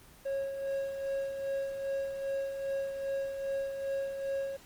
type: tone with tremolo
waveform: triangle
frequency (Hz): 547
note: C#5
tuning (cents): -23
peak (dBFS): -28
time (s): 0.25-4.57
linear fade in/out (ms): 10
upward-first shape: sine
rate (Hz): 2.5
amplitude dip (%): 50
effects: pink hiss -56 dBFS RMS until 4.65 s + Opus 24 kbps